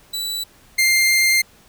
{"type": "tone pair in turn", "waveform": "sawtooth", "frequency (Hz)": [3951, 2103], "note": ["B7", "C7"], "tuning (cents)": [0, 8], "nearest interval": "major seventh", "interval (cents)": 1092, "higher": "first", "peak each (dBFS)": [-20, -10], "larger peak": "second", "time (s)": [[0.13, 0.44], [0.78, 1.42]], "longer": "second", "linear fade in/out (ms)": 10, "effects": ["pink hiss -51 dBFS RMS until 1.68 s"]}